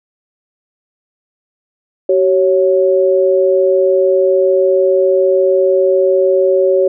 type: tone pair together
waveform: sine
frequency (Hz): 380.6 / 553.9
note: F#4 / C#5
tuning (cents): +49 / -1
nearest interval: tritone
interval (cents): 650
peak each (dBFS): -11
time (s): 2.09-6.88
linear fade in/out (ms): 5
effects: none